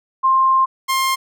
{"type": "tone pair in turn", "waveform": ["sine", "sawtooth"], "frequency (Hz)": [1056, 1060.3], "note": ["C6", "C6"], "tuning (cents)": [16, 23], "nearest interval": "unison", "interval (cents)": 7, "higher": "second", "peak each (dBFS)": [-11, -12], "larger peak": "first", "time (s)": [[0.23, 0.66], [0.88, 1.16]], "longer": "first", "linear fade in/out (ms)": 20, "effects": []}